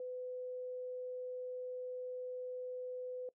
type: tone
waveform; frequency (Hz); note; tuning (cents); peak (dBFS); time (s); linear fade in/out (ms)
sine; 503; B4; +32; -40; 0-3.29; 2
effects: noise-tail reverb RT60 0.1 s tail -20 dB re dry